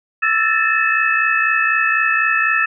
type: tone cluster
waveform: sine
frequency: 1324 / 1738 / 1802 / 2601 Hz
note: E6 / A6 / A6 / E7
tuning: +7 / -22 / +41 / -24 cents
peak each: -19 dBFS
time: 0.22-2.66 s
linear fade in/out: 10 ms
effects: none